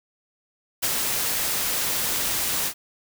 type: noise with ADSR envelope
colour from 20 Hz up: white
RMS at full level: -22 dBFS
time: 0.82-2.74 s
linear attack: 19 ms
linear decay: 36 ms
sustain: -3 dB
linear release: 75 ms
effects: none